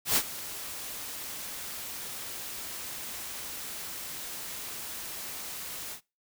white noise with ADSR envelope, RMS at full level -23 dBFS, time 0.05-6.01 s, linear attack 110 ms, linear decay 63 ms, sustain -16 dB, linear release 92 ms, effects noise-tail reverb RT60 0.3 s tail -25 dB re dry

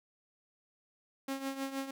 sawtooth tone with tremolo, 270.8 Hz, C#4, 40 cents flat, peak -29 dBFS, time 1.28-1.91 s, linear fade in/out 5 ms, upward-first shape triangle, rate 6.4 Hz, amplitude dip 75%, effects none

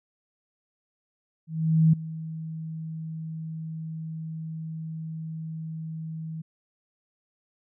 sine tone with ADSR envelope, 160.1 Hz, D#3, 50 cents sharp, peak -14 dBFS, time 1.47-6.42 s, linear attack 460 ms, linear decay 7 ms, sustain -18 dB, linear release 10 ms, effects none

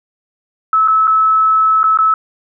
sine tone with dropouts, 1300 Hz, E6, 24 cents flat, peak -8 dBFS, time 0.73-2.14 s, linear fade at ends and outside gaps 2 ms, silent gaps 0.877-0.882 / 1.072-1.077 / 1.832-1.84 / 1.974-1.987 s, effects none

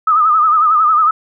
sine tone with vibrato, 1253 Hz, D#6, 12 cents sharp, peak -8 dBFS, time 0.07-1.11 s, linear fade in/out 5 ms, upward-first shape sine, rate 11 Hz, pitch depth 82 cents each way, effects none

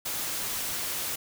white noise, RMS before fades -32 dBFS, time 0.05-1.16 s, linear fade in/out 10 ms, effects none

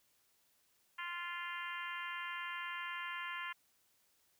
harmonic tone, 348 Hz, F4, 6 cents flat, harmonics 3 / 4 / 5 / 6 / 7 / 8 / 9, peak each -45 / -48 / -46 / -47 / -53 / -50 / -54 dBFS, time 0.98-3.53 s, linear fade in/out 10 ms, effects white hiss -74 dBFS RMS until 4.39 s

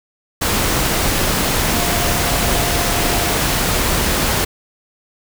sine tone in noise, 700 Hz, F5, 4 cents sharp, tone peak -26 dBFS, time 1.72-3.35 s, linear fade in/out 10 ms, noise pink, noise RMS -17 dBFS, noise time 0.41-4.45 s, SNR -12 dB, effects none

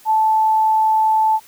sine tone, 875 Hz, A5, 10 cents flat, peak -12 dBFS, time 0.05-1.4 s, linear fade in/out 50 ms, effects white hiss -47 dBFS RMS until 1.47 s

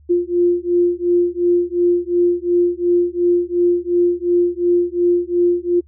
sine beating tone pair, 349.2 / 352 Hz, F4 / F4, 0 / +14 cents, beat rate 2.8 Hz, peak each -16 dBFS, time 0.09-5.81 s, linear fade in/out 20 ms, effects noise-tail reverb RT60 0.1 s tail -25 dB re dry + added 74 Hz sine -45 dBFS peak until 5.87 s

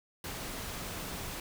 sine tone in noise, 178.3 Hz, F3, 36 cents sharp, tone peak -48 dBFS, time 0.81-1.19 s, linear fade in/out 2 ms, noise pink, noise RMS -40 dBFS, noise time 0.24-1.4 s, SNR -11 dB, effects none

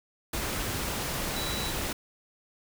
sine tone in noise, 3934 Hz, B7, 7 cents flat, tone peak -36 dBFS, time 1.36-1.71 s, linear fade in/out 5 ms, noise pink, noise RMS -32 dBFS, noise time 0.33-1.93 s, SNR -7 dB, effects none

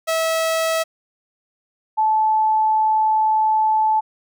sawtooth / sine tone pair in turn, 649 / 869.6 Hz, E5 / A5, -27 / -21 cents, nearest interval perfect fourth, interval 506 cents, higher second, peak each -14 dBFS, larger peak neither, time 0.07-0.84 / 1.97-4.01 s, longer second, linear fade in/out 20 ms, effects none

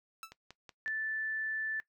sawtooth tone with exponential decay, 1318.5 Hz, E6, in tune, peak -35 dBFS, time 0.23-0.33 s, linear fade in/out 1 ms, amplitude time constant 21 ms
click train, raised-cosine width 0.2 ms, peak -31 dBFS, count 4, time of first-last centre 0.32-0.879 s, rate 5.37 Hz
sine tone, 1757 Hz, A6, 3 cents flat, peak -33 dBFS, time 0.86-1.8 s, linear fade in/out 0 ms
effects noise-tail reverb RT60 0.1 s tail -18 dB re dry

